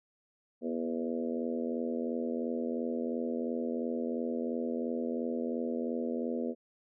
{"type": "harmonic tone with a mistuned harmonic", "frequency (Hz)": 82.9, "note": "E2", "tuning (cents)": 10, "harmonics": [3, 4, 5, 6, 7, 8], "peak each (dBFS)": [-34, -40, -39, -38, -43, -47], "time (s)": [0.61, 6.55], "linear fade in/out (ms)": 50, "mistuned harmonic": 3, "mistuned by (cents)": -41, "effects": []}